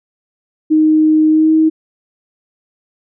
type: tone with pitch glide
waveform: sine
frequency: 311.1 to 316.4 Hz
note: D#4 to D#4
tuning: 0 to +29 cents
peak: -7 dBFS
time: 0.7-1.7 s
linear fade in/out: 20 ms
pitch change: +29 cents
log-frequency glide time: 1.29-1.52 s
effects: none